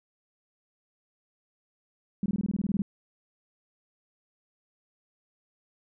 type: tone bursts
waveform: sine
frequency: 198.7 Hz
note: G3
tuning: 24 cents sharp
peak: -24 dBFS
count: 12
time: 2.23-2.82 s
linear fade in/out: 2 ms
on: 29 ms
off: 22 ms
effects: none